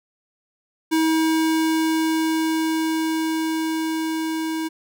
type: tone with level ramp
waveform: square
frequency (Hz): 320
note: D#4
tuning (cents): +49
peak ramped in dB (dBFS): -17 to -24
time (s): 0.91-4.69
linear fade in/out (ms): 20
effects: none